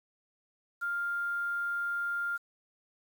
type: tone with quantisation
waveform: sine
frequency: 1400 Hz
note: F6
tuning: 4 cents sharp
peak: -30 dBFS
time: 0.81-2.38 s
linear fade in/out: 20 ms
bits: 9
effects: none